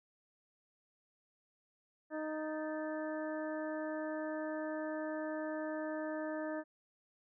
harmonic tone with a mistuned harmonic, 310 Hz, D#4, 6 cents flat, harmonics 1 / 2 / 3 / 4 / 5 / 6, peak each -40 / -40 / -49 / -51 / -51 / -50 dBFS, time 2.1-6.64 s, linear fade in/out 50 ms, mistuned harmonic 6, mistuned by -99 cents, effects none

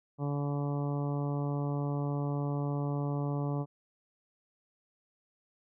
harmonic tone, 143.4 Hz, D3, 41 cents flat, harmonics 1 / 2 / 3 / 4 / 5 / 6 / 7 / 8, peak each -31 / -37 / -41 / -43 / -45 / -47 / -48 / -49 dBFS, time 0.18-3.66 s, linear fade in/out 50 ms, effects none

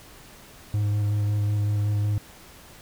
triangle tone with vibrato, 103.83 Hz, G#2, in tune, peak -19 dBFS, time 0.74-2.18 s, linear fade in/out 0 ms, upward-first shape square, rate 5.4 Hz, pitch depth 11 cents each way, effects pink hiss -48 dBFS RMS until 2.81 s

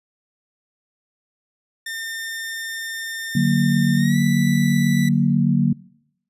sawtooth tone with pitch glide, 1808 to 1971.6 Hz, A6 to B6, +47 to -3 cents, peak -24 dBFS, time 1.86-5.09 s, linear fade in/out 5 ms, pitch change +150 cents, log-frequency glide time 3.96-4.18 s
sine chord, D augmented, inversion none, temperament equal, 146.83 / 185 / 233.1 Hz, D3 / F#3 / A#3, 0 / 0 / 0 cents, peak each -19 dBFS, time 3.35-5.73 s, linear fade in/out 5 ms
effects noise-tail reverb RT60 0.8 s tail -24 dB re dry + resampled to 32000 Hz

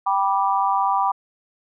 sine chord, G major, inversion none, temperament just, 784 / 980 / 1176 Hz, G5 / B5 / D6, 0 / -14 / +2 cents, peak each -21 / -21 / -23 dBFS, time 0.06-1.12 s, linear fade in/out 10 ms, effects none

